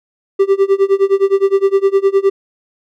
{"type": "tone with tremolo", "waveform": "triangle", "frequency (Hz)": 392, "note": "G4", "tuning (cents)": 0, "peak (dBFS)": -4, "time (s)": [0.39, 2.3], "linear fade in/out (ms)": 10, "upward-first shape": "sine", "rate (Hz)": 9.7, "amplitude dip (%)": 95, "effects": []}